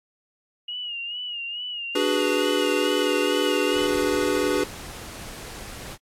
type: tone with vibrato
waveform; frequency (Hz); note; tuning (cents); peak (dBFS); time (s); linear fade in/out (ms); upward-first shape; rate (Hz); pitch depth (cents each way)
sine; 2868; F7; +45; -29; 0.68-3.87; 5; sine; 2.3; 66
type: chord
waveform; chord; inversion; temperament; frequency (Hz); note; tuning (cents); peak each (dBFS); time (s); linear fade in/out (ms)
square; G# half-diminished seventh; second; equal with one note detuned; 293.7 / 372.4 / 415.3 / 493.9; D4 / F#4 / G#4 / B4; 0 / +11 / 0 / 0; -27; 1.95-4.64; 5
type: noise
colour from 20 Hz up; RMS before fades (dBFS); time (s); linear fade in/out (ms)
pink; -38; 3.72-5.98; 50
effects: low-pass 12000 Hz 12 dB/octave + AAC 64 kbps